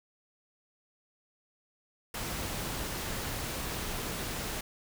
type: noise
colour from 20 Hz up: pink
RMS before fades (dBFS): -36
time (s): 2.14-4.61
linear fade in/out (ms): 5
effects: none